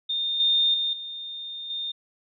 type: tone with level steps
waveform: sine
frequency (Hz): 3638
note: A#7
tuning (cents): -43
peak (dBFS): -24 / -18 / -23 / -33 / -28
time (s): 0.09-1.92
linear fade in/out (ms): 10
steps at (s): 0.4 / 0.74 / 0.93 / 1.7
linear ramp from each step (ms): 2
effects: none